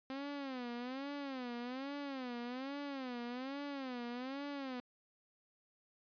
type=tone with vibrato; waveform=sawtooth; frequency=261.6 Hz; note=C4; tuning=in tune; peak=-37 dBFS; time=0.1-4.8 s; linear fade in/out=0 ms; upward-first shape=sine; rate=1.2 Hz; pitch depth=160 cents each way; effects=resampled to 11025 Hz